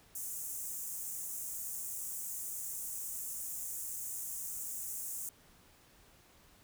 pink high-pass noise, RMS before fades -41 dBFS, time 0.15-5.29 s, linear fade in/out 2 ms, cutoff 6700 Hz, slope 48 dB/octave, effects pink hiss -63 dBFS RMS until 6.63 s

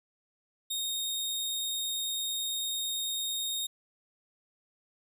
sawtooth tone, 3709 Hz, A#7, 9 cents flat, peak -28 dBFS, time 0.7-3.67 s, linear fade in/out 10 ms, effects none

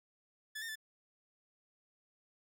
sawtooth tone with pitch steps, 1732 / 1821 / 1750 Hz, A6 / A#6 / A6, -28 / -41 / -10 cents, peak -37 dBFS, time 0.55-0.757 s, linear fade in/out 10 ms, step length 69 ms, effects none

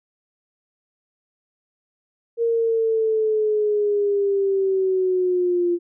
sine linear sweep, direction down, 466.2 to 345.5 Hz, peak -17 dBFS, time 2.37-5.79 s, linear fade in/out 50 ms, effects none

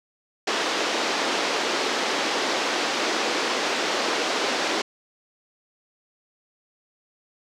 pink band-pass noise, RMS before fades -25 dBFS, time 0.47-4.82 s, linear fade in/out 5 ms, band 300 to 5900 Hz, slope 24 dB/octave, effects none

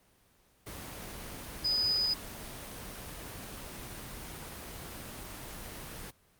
sine tone in noise, 4980 Hz, D#8, 1 cent sharp, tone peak -26 dBFS, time 1.64-2.14 s, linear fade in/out 10 ms, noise pink, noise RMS -43 dBFS, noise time 0.66-6.11 s, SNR +14 dB, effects pink hiss -66 dBFS RMS until 6.39 s + Opus 24 kbps

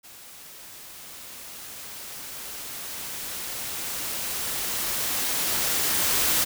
white noise with level ramp, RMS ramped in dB -46 to -22 dBFS, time 0.03-6.45 s, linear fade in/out 20 ms, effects none

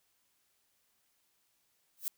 violet noise with exponential growth, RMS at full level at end -30 dBFS, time 1.97-2.08 s, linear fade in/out 0 ms, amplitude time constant 23 ms, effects white hiss -75 dBFS RMS until 2.17 s

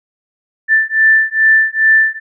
sine beating tone pair, 1767 / 1769.4 Hz, A6 / A6, +7 / +9 cents, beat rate 2.4 Hz, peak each -11 dBFS, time 0.68-2.2 s, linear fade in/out 50 ms, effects none

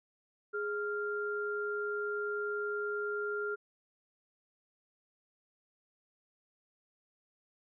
sine tone pair together, 415.3 / 1394.4 Hz, G#4 / F6, 0 / -3 cents, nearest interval octave + major sixth, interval 2097 cents, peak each -35 / -36 dBFS, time 0.53-3.56 s, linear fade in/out 20 ms, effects none

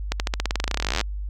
accelerating click train, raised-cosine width 0.2 ms, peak -6 dBFS, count 29, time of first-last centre 0.12-1.012 s, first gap 79 ms, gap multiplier 0.92, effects added 50 Hz sine -27 dBFS peak until 1.29 s

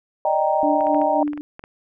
sine chord, Eb major seventh, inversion third, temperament equal, 587.3 / 622.3 / 784 / 932.3 Hz, D5 / Eb5 / G5 / Bb5, 0 / 0 / 0 / 0 cents, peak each -24 / -21 / -21 / -23 dBFS, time 0.25-1.23 s, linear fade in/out 2 ms
sine tone with tremolo, 295.1 Hz, D4, 8 cents sharp, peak -19 dBFS, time 0.63-1.41 s, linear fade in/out 0 ms, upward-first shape sine, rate 3.7 Hz, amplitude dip 70%
clicks, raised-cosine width 0.5 ms, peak -22 dBFS, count 9, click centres 0.808 / 0.869 / 0.946 / 1.016 / 1.278 / 1.333 / 1.376 / 1.594 / 1.639 s
effects none

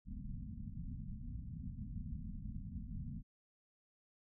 pink low-pass noise, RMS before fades -45 dBFS, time 0.05-3.23 s, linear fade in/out 50 ms, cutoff 250 Hz, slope 96 dB/octave, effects none

